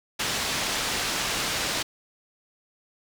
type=low-pass noise; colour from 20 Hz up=white; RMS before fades=-28 dBFS; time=0.19-1.83 s; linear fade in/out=10 ms; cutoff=5400 Hz; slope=12 dB/octave; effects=none